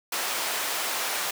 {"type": "high-pass noise", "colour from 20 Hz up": "pink", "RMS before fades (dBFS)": -29, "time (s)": [0.12, 1.31], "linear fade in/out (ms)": 5, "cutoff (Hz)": 700, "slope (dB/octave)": 12, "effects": []}